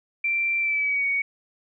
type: tone with pitch glide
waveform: sine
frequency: 2353 to 2238 Hz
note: D7 to C#7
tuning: +3 to +16 cents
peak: -21 dBFS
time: 0.24-1.22 s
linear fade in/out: 5 ms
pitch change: -87 cents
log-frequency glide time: 0.59-1.05 s
effects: none